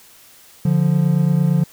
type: tone pair together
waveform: triangle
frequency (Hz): 145.86 / 174.61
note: D3 / F3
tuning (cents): -12 / 0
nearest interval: minor third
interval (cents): 312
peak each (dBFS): -14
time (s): 0.65-1.64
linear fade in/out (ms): 5
effects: white hiss -47 dBFS RMS until 1.72 s